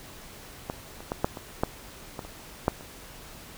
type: clicks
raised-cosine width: 1 ms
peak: -16 / -28 / -14 / -8 / -22 / -9 / -20 / -28 / -7 / -29 dBFS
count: 10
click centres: 0.699 / 1.005 / 1.119 / 1.245 / 1.372 / 1.635 / 2.192 / 2.25 / 2.681 / 2.809 s
effects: pink hiss -46 dBFS RMS until 3.57 s